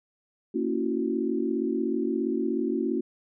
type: chord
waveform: sine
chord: F# dominant seventh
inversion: first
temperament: just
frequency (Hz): 231.2 / 277.5 / 333 / 370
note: A#3 / C#4 / E4 / F#4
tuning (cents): -14 / +2 / +18 / 0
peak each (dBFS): -30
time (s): 0.54-3.01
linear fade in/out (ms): 10
effects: none